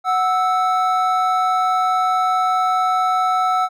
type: tone pair together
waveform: triangle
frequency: 740 / 1315.3 Hz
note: F#5 / E6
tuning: 0 / -4 cents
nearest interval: minor seventh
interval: 996 cents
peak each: -16 dBFS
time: 0.04-3.69 s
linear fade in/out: 50 ms
effects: none